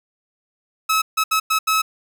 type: tone bursts at uneven times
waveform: sawtooth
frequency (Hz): 1291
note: E6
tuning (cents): -37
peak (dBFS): -12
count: 5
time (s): 0.89-1.02 / 1.17-1.24 / 1.31-1.4 / 1.5-1.59 / 1.67-1.82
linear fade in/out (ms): 10
effects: none